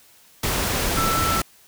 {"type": "tone in noise", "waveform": "sine", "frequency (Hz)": 1329, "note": "E6", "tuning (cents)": 14, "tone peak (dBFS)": -22, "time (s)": [0.97, 1.41], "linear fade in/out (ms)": 5, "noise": "pink", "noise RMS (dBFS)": -23, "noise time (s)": [0.43, 1.42], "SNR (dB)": -2, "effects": ["white hiss -53 dBFS RMS until 1.67 s"]}